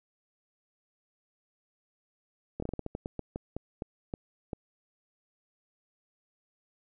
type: slowing click train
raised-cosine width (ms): 2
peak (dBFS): -21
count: 15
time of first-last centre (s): 2.6-4.532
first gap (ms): 24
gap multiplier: 1.24
effects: none